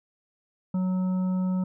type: harmonic tone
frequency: 185 Hz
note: F#3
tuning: in tune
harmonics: 1 / 3 / 5 / 7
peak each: -23 / -41 / -44 / -48 dBFS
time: 0.74-1.64 s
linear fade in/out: 5 ms
effects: none